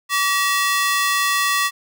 sawtooth ring-modulated tone, 1528 Hz, G6, 45 cents flat, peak -10 dBFS, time 0.09-1.71 s, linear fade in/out 50 ms, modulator 385 Hz, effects none

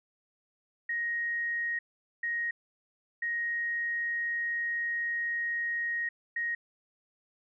sine tone bursts at uneven times, 1876 Hz, A#6, 11 cents sharp, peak -29 dBFS, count 4, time 0.89-1.79 / 2.23-2.51 / 3.22-6.09 / 6.36-6.55 s, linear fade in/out 5 ms, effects none

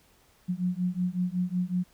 sine beating tone pair, 177.6 / 183 Hz, F3 / F#3, +29 / -19 cents, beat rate 5.4 Hz, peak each -29 dBFS, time 0.48-1.84 s, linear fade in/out 20 ms, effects pink hiss -62 dBFS RMS until 1.93 s

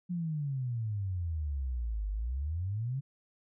sine exponential two-way sweep, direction down then up, 181.2 to 49 to 141 Hz, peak -31 dBFS, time 0.09-3.01 s, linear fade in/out 20 ms, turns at 2.1 s, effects none

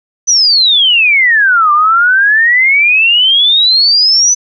sine exponential two-way sweep, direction down then up, 6080 to 1174.7 to 6080 Hz, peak -5 dBFS, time 0.27-4.35 s, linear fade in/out 20 ms, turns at 1.72 s, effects none

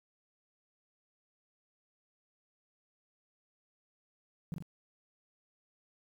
sine tone with echo, 164.7 Hz, E3, 1 cent flat, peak -32 dBFS, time 4.52-4.54 s, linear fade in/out 0 ms, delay 42 ms, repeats 2, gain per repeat -4 dB, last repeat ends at 4.624 s, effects tanh soft clip ceiling -30 dBFS + 11-bit

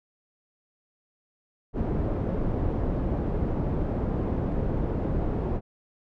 pink low-pass noise, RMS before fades -27 dBFS, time 1.73-5.61 s, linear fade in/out 50 ms, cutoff 520 Hz, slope 12 dB/octave, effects none

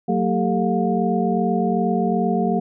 sine tone cluster, 184.4 / 227 / 396.1 / 444.1 / 713 Hz, F#3 / A#3 / G4 / A4 / F5, -6 / -46 / +18 / +16 / +36 cents, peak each -22 / -22 / -25 / -27 / -24 dBFS, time 0.08-2.6 s, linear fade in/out 10 ms, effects none

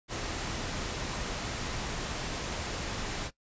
pink noise, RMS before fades -35 dBFS, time 0.08-3.31 s, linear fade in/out 50 ms, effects noise-tail reverb RT60 0.1 s tail -19 dB re dry + resampled to 16000 Hz

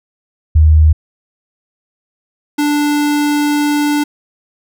sine / square tone pair in turn, 77.78 / 293.7 Hz, D#2 / D4, 0 / 0 cents, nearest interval octave + major seventh, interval 2300 cents, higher second, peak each -4 / -12 dBFS, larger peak first, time 0.55-0.93 / 2.58-4.04 s, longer second, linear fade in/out 10 ms, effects none

